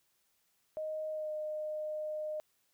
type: tone with pitch glide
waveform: sine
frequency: 622.3 to 613 Hz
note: D#5 to D#5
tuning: 0 to -26 cents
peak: -35 dBFS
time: 0.77-2.4 s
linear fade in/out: 0 ms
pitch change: -26 cents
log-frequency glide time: 1.11-1.31 s
effects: white hiss -75 dBFS RMS until 2.73 s